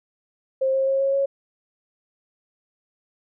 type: tone with pitch steps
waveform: sine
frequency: 530 / 535.2 / 540.5 / 545.8 / 551.2 Hz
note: C5 / C5 / C#5 / C#5 / C#5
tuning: +22 / +39 / -44 / -27 / -10 cents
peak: -18 dBFS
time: 0.61-1.26 s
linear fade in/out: 10 ms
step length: 130 ms
effects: none